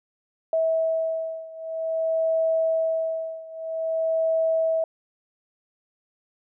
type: beating tone pair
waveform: sine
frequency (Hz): 648 / 648.51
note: E5 / E5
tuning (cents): -30 / -28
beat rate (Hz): 0.51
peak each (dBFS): -24 / -26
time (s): 0.53-4.84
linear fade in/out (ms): 2
effects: none